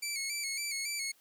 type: tone with vibrato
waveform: 15% pulse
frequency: 2254 Hz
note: C#7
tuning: 28 cents sharp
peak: -27 dBFS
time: 0.02-1.12 s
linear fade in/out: 10 ms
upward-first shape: square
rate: 3.6 Hz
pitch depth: 56 cents each way
effects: white hiss -66 dBFS RMS until 1.2 s + high-pass 200 Hz 12 dB/octave